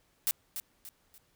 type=noise with echo; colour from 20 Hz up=blue; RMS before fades=-28 dBFS; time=0.27-0.31 s; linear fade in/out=0 ms; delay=290 ms; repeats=3; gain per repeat=-9 dB; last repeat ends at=1.18 s; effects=pink hiss -70 dBFS RMS until 1.35 s